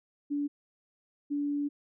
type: tone pair in turn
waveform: sine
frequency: 288.6 / 288.6 Hz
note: D4 / D4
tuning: -30 / -30 cents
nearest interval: unison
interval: 0 cents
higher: neither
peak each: -28 dBFS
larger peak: neither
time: 0.3-0.48 / 1.3-1.69 s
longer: second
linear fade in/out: 20 ms
effects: none